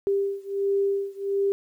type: beating tone pair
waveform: sine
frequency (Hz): 396 / 397.4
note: G4 / G4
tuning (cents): +18 / +24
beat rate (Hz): 1.4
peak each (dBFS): -25 / -26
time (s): 0.07-1.52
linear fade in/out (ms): 0
effects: 10-bit